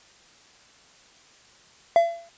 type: tone with exponential decay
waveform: triangle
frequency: 677 Hz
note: E5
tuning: 46 cents sharp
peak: -9 dBFS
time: 1.96-2.29 s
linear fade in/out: 1 ms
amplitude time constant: 70 ms
effects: white hiss -54 dBFS RMS until 2.37 s + resampled to 16000 Hz